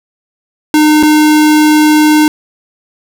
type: tone with dropouts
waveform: square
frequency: 304.6 Hz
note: D#4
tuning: 37 cents flat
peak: -5 dBFS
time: 0.74-2.28 s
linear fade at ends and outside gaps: 1 ms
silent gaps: 1.028-1.033 s
effects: none